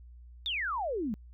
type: exponential sweep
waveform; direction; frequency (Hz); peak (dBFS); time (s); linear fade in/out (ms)
sine; down; 3726 to 198; -30; 0.46-1.14; 0
effects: added 60 Hz sine -48 dBFS peak until 1.33 s